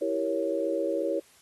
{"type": "chord", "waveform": "sine", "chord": "E diminished seventh", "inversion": "none", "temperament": "equal", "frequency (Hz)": [329.6, 392, 466.2, 554.4], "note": ["E4", "G4", "Bb4", "Db5"], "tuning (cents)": [0, 0, 0, 0], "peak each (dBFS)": [-31, -33, -32, -29], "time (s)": [0.01, 1.2], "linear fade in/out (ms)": 10, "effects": ["white hiss -59 dBFS RMS until 1.41 s", "AAC 32 kbps"]}